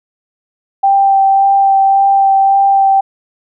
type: tone with vibrato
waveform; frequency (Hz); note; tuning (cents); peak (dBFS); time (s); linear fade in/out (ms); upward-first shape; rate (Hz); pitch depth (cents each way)
sine; 784; G5; 0; -6; 0.83-3.01; 10; sine; 1.8; 11
effects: none